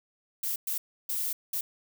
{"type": "noise bursts at uneven times", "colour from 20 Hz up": "violet", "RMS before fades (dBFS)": -31, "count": 4, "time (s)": [[0.43, 0.56], [0.67, 0.78], [1.09, 1.33], [1.53, 1.61]], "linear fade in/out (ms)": 5, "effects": []}